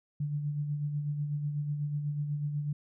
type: tone with tremolo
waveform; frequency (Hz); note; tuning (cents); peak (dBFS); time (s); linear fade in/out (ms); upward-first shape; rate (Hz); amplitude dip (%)
sine; 146.83; D3; 0; -28; 0.2-2.73; 5; sine; 8.1; 45
effects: none